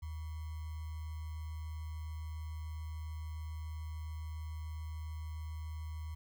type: tone with sample-and-hold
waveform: sine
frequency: 78.5 Hz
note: D#2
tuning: 16 cents sharp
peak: -39 dBFS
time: 0.02-6.15 s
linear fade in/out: 10 ms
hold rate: 1050 Hz
effects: none